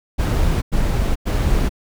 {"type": "noise bursts", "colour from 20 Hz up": "brown", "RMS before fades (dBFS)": -17, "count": 3, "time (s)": [0.18, 1.694], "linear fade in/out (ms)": 20, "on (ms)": 440, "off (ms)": 97, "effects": []}